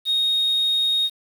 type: tone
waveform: sine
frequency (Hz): 3729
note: A#7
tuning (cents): 0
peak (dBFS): -16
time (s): 0.05-1.1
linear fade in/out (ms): 50
effects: tanh soft clip ceiling -15 dBFS + 7-bit